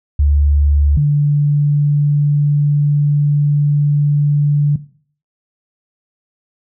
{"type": "tone pair in turn", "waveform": "sine", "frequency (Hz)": [72.5, 145.92], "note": ["D2", "D3"], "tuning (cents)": [-22, -11], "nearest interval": "octave", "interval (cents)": 1211, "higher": "second", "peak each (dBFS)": -9, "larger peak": "neither", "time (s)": [[0.19, 0.97], [0.97, 4.76]], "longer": "second", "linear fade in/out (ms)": 5, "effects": ["noise-tail reverb RT60 0.5 s tail -17 dB re dry"]}